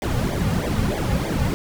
brown noise with flanger, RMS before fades -22 dBFS, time 0.02-1.54 s, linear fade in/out 0 ms, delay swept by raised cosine 0.72 to 3.12 ms, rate 3.2 Hz, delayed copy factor -0.9, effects none

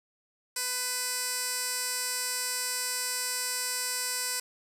15% pulse tone with band-pass filter, 500 Hz, B4, 21 cents sharp, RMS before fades -32 dBFS, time 0.56-4.4 s, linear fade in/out 5 ms, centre 8300 Hz, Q 1.4, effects none

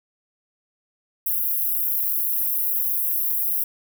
pink high-pass noise, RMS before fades -23 dBFS, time 1.26-3.64 s, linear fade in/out 5 ms, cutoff 12000 Hz, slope 48 dB/octave, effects none

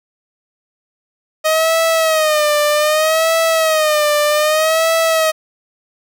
sawtooth tone with vibrato, 623 Hz, D#5, 2 cents sharp, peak -8 dBFS, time 1.44-5.32 s, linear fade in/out 20 ms, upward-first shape sine, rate 0.64 Hz, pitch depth 86 cents each way, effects none

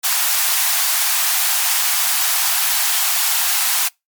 white high-pass noise, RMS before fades -17 dBFS, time 0.03-3.89 s, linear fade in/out 20 ms, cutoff 670 Hz, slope 96 dB/octave, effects noise-tail reverb RT60 0.2 s tail -26 dB re dry + MP3 96 kbps

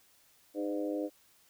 harmonic tone with a mistuned harmonic, 102.3 Hz, G#2, 26 cents flat, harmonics 3 / 4 / 5 / 6 / 7, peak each -34 / -41 / -37 / -41 / -50 dBFS, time 0.54-1.1 s, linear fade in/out 50 ms, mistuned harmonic 6, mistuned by -23 cents, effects white hiss -65 dBFS RMS until 1.49 s

